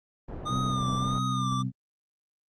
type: low-pass noise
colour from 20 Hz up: pink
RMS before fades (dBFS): -38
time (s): 0.28-1.19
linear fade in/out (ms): 5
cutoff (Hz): 730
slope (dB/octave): 12
type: tone with vibrato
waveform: square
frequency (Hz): 1211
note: D#6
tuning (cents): -47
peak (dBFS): -30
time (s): 0.45-1.63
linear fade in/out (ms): 20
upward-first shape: sine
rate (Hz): 1.6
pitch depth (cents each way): 61
type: harmonic tone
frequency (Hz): 64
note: C2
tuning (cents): -38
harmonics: 2 / 3 / 4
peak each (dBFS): -29 / -33 / -35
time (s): 0.48-1.72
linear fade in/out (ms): 50
effects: low-pass 6000 Hz 12 dB/octave + Opus 32 kbps